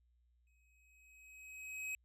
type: tone with exponential growth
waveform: square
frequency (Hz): 2541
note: D#7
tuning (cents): +36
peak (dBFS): -39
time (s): 0.47-1.95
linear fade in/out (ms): 1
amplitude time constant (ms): 320
effects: added 60 Hz sine -70 dBFS peak until 2.04 s + low-pass 12000 Hz 12 dB/octave